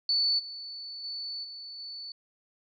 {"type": "tone with level steps", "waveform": "sine", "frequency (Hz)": 4475, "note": "C#8", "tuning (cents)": 16, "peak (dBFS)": [-23, -38, -34, -40, -38], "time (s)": [0.09, 2.12], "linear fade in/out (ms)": 2, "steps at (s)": [0.38, 1.03, 1.43, 1.78], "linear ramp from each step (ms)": 20, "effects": []}